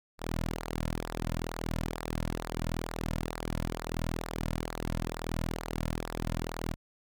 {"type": "tone with flanger", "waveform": "sawtooth", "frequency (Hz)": 40.79, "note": "E1", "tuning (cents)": -17, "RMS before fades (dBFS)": -35, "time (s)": [0.18, 6.76], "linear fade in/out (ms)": 50, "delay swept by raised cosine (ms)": [0.31, 2.61], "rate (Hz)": 2.2, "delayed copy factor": -0.75, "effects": []}